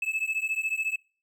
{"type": "beating tone pair", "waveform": "triangle", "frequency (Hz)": [2600, 2614], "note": ["E7", "E7"], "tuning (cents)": [-24, -15], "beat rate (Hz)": 14, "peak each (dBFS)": -28, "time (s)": [0.02, 0.96], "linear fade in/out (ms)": 5, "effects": ["noise-tail reverb RT60 0.4 s tail -24 dB re dry"]}